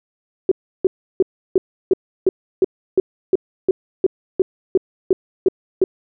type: tone bursts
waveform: sine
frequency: 376.1 Hz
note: F#4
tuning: 28 cents sharp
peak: -9 dBFS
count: 16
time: 0.49-5.84 s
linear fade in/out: 2 ms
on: 25 ms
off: 330 ms
effects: none